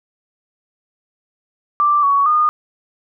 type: tone with pitch steps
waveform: sine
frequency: 1176 / 1122 / 1222 Hz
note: D6 / C#6 / D#6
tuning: +2 / +21 / -32 cents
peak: -11 dBFS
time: 1.8-2.49 s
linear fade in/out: 0 ms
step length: 230 ms
effects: none